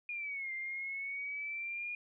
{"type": "exponential two-way sweep", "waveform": "sine", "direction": "down then up", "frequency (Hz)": [2446, 2091, 2438], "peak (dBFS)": -37, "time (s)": [0.09, 1.95], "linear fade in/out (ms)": 2, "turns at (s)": 0.53, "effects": []}